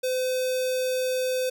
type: tone with notch filter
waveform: square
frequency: 511 Hz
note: C5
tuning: 41 cents flat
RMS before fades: -26 dBFS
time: 0.03-1.5 s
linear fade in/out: 10 ms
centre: 1200 Hz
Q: 0.76
effects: none